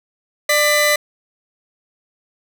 sawtooth tone pair together, 594.9 / 2001 Hz, D5 / B6, +22 / +22 cents, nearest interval octave + major sixth, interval 2100 cents, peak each -12 dBFS, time 0.49-0.96 s, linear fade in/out 5 ms, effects none

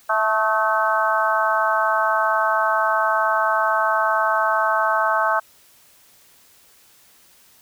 harmonic tone with a mistuned harmonic, 218.9 Hz, A3, 9 cents flat, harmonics 3 / 4 / 5 / 6 / 7, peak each -23 / -23 / -23 / -23 / -23 dBFS, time 0.09-5.4 s, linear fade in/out 10 ms, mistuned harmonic 6, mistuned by -38 cents, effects white hiss -53 dBFS RMS until 7.61 s

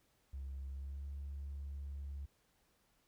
triangle tone with pitch glide, 67.6 to 70.11 Hz, C#2 to C#2, -43 to +20 cents, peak -38 dBFS, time 0.33-2.26 s, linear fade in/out 10 ms, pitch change +63 cents, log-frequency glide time 0.72-1.05 s, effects tanh soft clip ceiling -39 dBFS + pink hiss -75 dBFS RMS until 3.07 s

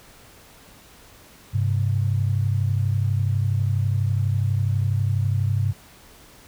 sine tone pair together, 100.2 / 132.35 Hz, G2 / C3, +38 / +20 cents, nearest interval perfect fourth, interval 482 cents, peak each -20 / -24 dBFS, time 1.53-5.73 s, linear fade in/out 20 ms, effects pink hiss -49 dBFS RMS until 6.47 s

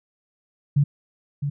sine tone with echo, 142.8 Hz, D3, 48 cents flat, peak -14 dBFS, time 0.76-0.84 s, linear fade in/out 10 ms, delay 660 ms, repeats 1, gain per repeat -8 dB, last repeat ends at 1.5 s, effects none

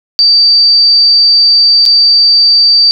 sine tone with dropouts, 4639 Hz, D8, 22 cents flat, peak -3 dBFS, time 0.19-2.91 s, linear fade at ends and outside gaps 0 ms, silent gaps 1.854-1.861 s, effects none

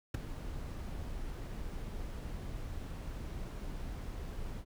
brown noise with ADSR envelope, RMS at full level -28 dBFS, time 0.14-4.65 s, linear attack 6 ms, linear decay 11 ms, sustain -13 dB, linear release 64 ms, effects none

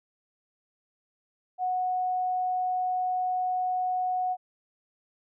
sine tone, 735 Hz, F#5, 12 cents flat, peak -25 dBFS, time 1.58-4.37 s, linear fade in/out 50 ms, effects none

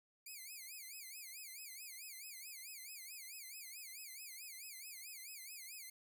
5% pulse tone with vibrato, 2285 Hz, D7, 48 cents flat, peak -40 dBFS, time 0.26-5.9 s, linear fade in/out 5 ms, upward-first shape sine, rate 4.6 Hz, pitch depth 200 cents each way, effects none

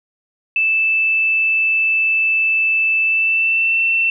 sine tone with pitch glide, 2637 to 2686 Hz, E7 to E7, 0 to +32 cents, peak -13 dBFS, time 0.56-4.1 s, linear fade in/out 2 ms, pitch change +32 cents, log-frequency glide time 3.02-3.83 s, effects none

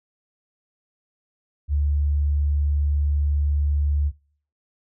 sine tone, 72.7 Hz, D2, 17 cents flat, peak -18 dBFS, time 1.68-4.12 s, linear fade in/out 50 ms, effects noise-tail reverb RT60 0.5 s tail -23 dB re dry

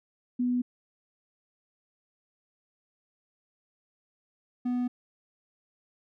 sine / triangle tone pair in turn, 246.9 / 246.9 Hz, B3 / B3, 0 / 0 cents, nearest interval unison, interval 0 cents, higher neither, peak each -24 dBFS, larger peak neither, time 0.39-0.62 / 4.65-4.88 s, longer neither, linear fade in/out 10 ms, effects none

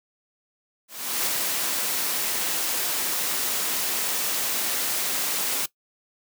white noise with ADSR envelope, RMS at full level -24 dBFS, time 0.88-5.66 s, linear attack 380 ms, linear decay 29 ms, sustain -2 dB, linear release 6 ms, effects noise-tail reverb RT60 0.1 s tail -19 dB re dry + high-pass 200 Hz 12 dB/octave

